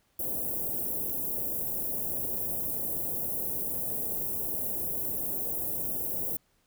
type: band-stop noise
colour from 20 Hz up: white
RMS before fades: -32 dBFS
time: 0.19-6.37 s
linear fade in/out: 5 ms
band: 620 to 12000 Hz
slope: 24 dB/octave
effects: pink hiss -70 dBFS RMS until 6.66 s